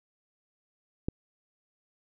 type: click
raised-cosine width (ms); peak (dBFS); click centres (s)
3; -16; 1.085
effects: none